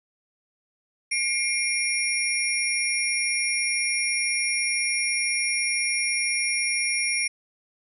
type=tone cluster; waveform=sine; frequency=2146 / 2376 / 5580 / 9700 Hz; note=C7 / D7 / F8 / D#9; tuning=+43 / +20 / -2 / -45 cents; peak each=-28 dBFS; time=1.11-7.28 s; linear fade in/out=10 ms; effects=none